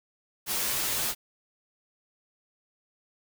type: noise with comb filter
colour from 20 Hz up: white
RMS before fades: -29 dBFS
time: 0.46-1.15 s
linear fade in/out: 50 ms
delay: 11 ms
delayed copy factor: -0.65
effects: none